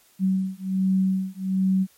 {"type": "beating tone pair", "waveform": "sine", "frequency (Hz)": [188.9, 190.2], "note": ["F#3", "F#3"], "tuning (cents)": [36, 48], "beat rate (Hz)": 1.3, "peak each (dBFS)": [-23, -23], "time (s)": [0.19, 1.87], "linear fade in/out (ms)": 50, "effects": ["white hiss -58 dBFS RMS until 1.97 s", "MP3 64 kbps"]}